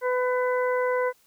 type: harmonic tone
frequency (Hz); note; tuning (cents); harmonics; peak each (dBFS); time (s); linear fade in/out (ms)
501; B4; +25; 1 / 2 / 3 / 4; -23 / -29 / -33 / -35; 0.01-1.13; 50
effects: white hiss -62 dBFS RMS until 1.26 s